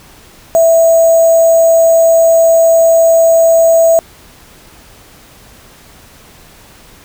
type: tone with sample-and-hold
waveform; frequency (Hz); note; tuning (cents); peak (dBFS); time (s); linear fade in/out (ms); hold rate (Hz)
sine; 659.3; E5; 0; -4; 0.55-3.99; 0; 7350
effects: pink hiss -40 dBFS RMS until 7.04 s